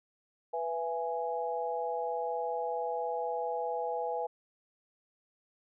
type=chord; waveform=sine; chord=E major; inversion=second; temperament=equal with one note detuned; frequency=493.9 / 669.6 / 830.6 Hz; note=B4 / E5 / G#5; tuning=0 / +27 / 0 cents; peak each=-35 / -37 / -35 dBFS; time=0.53-4.27 s; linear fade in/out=10 ms; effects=none